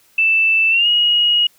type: tone with pitch glide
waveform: sine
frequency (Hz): 2649 to 2889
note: E7 to F#7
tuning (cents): +8 to -42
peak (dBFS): -11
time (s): 0.18-1.47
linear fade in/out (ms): 5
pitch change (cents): +150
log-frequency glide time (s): 0.7-0.88
effects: white hiss -54 dBFS RMS until 1.58 s